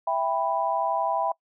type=chord; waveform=sine; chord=E minor; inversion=none; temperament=just; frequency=659.3 / 791.1 / 988.9 Hz; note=E5 / G5 / B5; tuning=0 / +16 / +2 cents; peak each=-27 dBFS; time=0.07-1.32 s; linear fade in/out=5 ms; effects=noise-tail reverb RT60 0.1 s tail -24 dB re dry